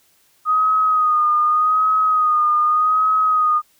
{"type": "tone with vibrato", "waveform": "sine", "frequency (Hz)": 1244.5, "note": "D#6", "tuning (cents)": 0, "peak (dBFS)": -13, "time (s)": [0.45, 3.62], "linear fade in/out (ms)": 50, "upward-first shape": "sine", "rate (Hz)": 0.84, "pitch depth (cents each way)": 41, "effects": ["white hiss -58 dBFS RMS until 3.79 s"]}